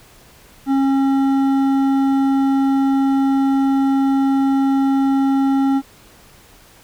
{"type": "tone with hard clipping", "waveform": "sine", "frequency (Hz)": 271.7, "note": "C#4", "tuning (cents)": -35, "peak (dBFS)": -15, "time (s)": [0.66, 5.82], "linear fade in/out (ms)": 50, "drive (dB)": 9, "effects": ["pink hiss -47 dBFS RMS until 6.83 s"]}